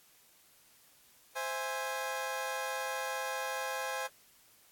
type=chord; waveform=20% pulse; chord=C augmented; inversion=none; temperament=equal with one note detuned; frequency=523.3 / 659.3 / 827.3 Hz; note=C5 / E5 / G#5; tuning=0 / 0 / -7 cents; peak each=-33 / -38 / -33 dBFS; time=1.35-4.08 s; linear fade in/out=20 ms; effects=white hiss -63 dBFS RMS until 4.71 s + AAC 64 kbps